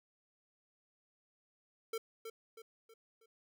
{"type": "tone with echo", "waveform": "square", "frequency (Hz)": 449.1, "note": "A4", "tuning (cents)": 35, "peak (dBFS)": -37, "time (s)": [1.93, 1.98], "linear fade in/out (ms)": 5, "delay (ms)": 320, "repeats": 4, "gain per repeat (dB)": -7, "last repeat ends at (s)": 3.26, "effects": []}